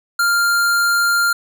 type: tone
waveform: square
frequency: 1396.9 Hz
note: F6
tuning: in tune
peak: -14 dBFS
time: 0.19-1.33 s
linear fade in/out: 5 ms
effects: none